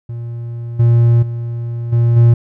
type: tone with level steps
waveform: triangle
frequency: 117.8 Hz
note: A#2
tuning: 19 cents sharp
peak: -20 / -5 / -17 / -7 / -3 dBFS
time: 0.09-2.34 s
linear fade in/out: 5 ms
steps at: 0.79 / 1.22 / 1.92 / 2.16 s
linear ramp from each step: 10 ms
effects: none